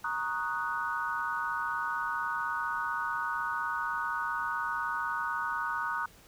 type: chord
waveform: sine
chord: D# minor seventh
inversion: second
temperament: equal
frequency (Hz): 932.3 / 1108.7 / 1244.5 / 1480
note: A#5 / C#6 / D#6 / F#6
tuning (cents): 0 / 0 / 0 / 0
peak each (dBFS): -36 / -39 / -35 / -34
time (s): 0.04-6.06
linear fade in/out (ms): 5
effects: pink hiss -57 dBFS RMS until 6.27 s